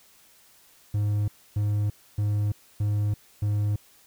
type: tone bursts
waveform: triangle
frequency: 103.83 Hz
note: G#2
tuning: in tune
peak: -20 dBFS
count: 5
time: 0.94-3.76 s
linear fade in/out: 5 ms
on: 340 ms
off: 280 ms
effects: white hiss -57 dBFS RMS until 4.06 s